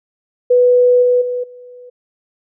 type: tone with level steps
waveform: sine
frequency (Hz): 493.9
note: B4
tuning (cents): 0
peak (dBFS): -7 / -9 / -17 / -34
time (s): 0.5-1.9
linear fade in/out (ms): 10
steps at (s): 1.02 / 1.21 / 1.43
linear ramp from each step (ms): 10
effects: none